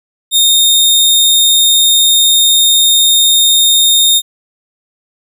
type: tone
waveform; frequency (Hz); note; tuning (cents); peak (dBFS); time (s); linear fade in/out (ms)
sawtooth; 3676; A#7; -25; -3; 0.31-4.22; 50
effects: none